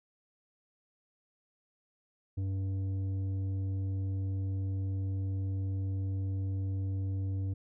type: tone with tanh clipping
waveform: triangle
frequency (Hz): 96.3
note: G2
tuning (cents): -30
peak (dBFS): -32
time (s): 2.37-7.54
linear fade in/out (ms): 10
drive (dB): 12
effects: none

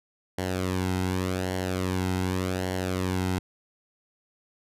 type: tone with flanger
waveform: sawtooth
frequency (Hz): 92.5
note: F#2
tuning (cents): 0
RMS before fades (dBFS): -28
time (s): 0.38-3.39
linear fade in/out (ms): 5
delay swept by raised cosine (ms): 0.8 to 1.75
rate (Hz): 0.86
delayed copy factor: -0.65
effects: resampled to 32000 Hz

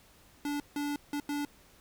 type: tone bursts at uneven times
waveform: square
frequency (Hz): 290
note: D4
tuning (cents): -22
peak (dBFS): -32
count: 4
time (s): 0.45-0.6 / 0.76-0.96 / 1.13-1.2 / 1.29-1.45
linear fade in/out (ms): 2
effects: pink hiss -60 dBFS RMS until 1.8 s

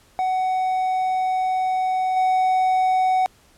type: tone with level steps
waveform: triangle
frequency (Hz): 747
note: F#5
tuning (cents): +16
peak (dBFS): -17 / -14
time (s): 0.19-3.26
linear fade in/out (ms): 0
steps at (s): 2.16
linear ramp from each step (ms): 10
effects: pink hiss -55 dBFS RMS until 3.57 s + low-pass 12000 Hz 12 dB/octave

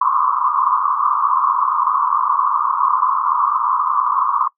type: band-pass noise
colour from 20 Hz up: white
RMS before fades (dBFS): -17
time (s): 0.01-4.48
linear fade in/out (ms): 5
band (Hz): 990 to 1200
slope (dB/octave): 96
effects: noise-tail reverb RT60 0.1 s tail -20 dB re dry

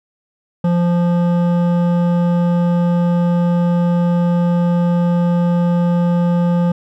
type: tone with hard clipping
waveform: sine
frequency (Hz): 173.8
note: F3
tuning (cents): -8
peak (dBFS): -14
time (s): 0.64-6.72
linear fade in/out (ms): 5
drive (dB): 12
effects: none

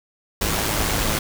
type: noise with amplitude modulation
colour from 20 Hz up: pink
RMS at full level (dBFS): -20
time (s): 0.41-1.19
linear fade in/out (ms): 5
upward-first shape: sine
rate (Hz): 107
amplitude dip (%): 45
effects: none

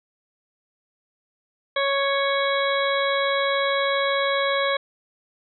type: harmonic tone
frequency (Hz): 554.4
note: C#5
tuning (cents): 0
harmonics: 1 / 2 / 3 / 4 / 6 / 7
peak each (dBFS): -23 / -26 / -28 / -29 / -31 / -31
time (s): 1.76-4.77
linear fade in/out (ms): 5
effects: none

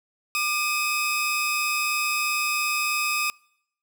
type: tone pair together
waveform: sawtooth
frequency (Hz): 1200 / 2543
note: D6 / D#7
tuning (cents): +37 / +37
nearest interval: octave + minor second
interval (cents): 1300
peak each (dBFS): -24 / -21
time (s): 0.35-3.3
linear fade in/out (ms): 0
effects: noise-tail reverb RT60 0.7 s tail -25 dB re dry

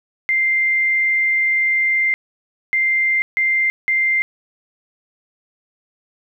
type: tone bursts at uneven times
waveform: sine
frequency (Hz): 2093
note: C7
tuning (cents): 0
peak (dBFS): -14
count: 4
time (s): 0.29-2.14 / 2.73-3.22 / 3.37-3.7 / 3.88-4.22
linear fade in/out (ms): 0
effects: 9-bit

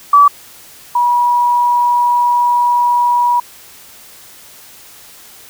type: tone pair in turn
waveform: sine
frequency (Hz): 1150 / 967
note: D6 / B5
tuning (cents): -37 / -37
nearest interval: minor third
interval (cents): 300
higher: first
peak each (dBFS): -3 / -9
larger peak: first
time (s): 0.13-0.28 / 0.95-3.4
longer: second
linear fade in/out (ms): 5
effects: white hiss -39 dBFS RMS until 5.49 s

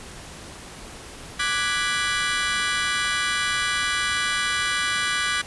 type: chord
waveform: 25% pulse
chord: G# half-diminished seventh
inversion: second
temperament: equal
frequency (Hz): 1174.7 / 1480 / 1661.2 / 1975.5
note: D6 / F#6 / G#6 / B6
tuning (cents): 0 / 0 / 0 / 0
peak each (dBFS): -24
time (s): 1.39-5.42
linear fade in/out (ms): 10
effects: pink hiss -40 dBFS RMS until 5.46 s + resampled to 24000 Hz

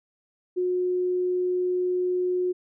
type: tone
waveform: sine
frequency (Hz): 362.4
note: F#4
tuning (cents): -36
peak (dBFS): -22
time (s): 0.56-2.53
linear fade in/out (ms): 20
effects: none

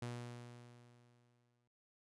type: tone with exponential decay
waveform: sawtooth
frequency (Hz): 120.7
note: B2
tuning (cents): -39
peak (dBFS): -37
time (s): 0.02-1.68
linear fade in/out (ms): 5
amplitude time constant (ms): 360
effects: resampled to 24000 Hz

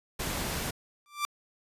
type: noise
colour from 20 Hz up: pink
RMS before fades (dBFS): -33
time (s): 0.19-0.71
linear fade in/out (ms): 10
type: tone with exponential growth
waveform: sawtooth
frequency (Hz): 1177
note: D6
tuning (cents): +3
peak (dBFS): -21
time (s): 1.06-1.25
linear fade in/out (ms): 0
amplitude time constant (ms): 41
effects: resampled to 32000 Hz

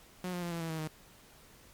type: tone with pitch steps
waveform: sawtooth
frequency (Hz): 181.6 / 177.04 / 172.6 / 168.27 / 164.05 / 159.93 / 155.92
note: F#3 / F3 / F3 / E3 / E3 / D#3 / D#3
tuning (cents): -32 / +24 / -20 / +36 / -8 / +48 / +4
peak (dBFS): -31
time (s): 0.24-0.877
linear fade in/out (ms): 2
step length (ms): 91
effects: pink hiss -58 dBFS RMS until 1.73 s + MP3 96 kbps

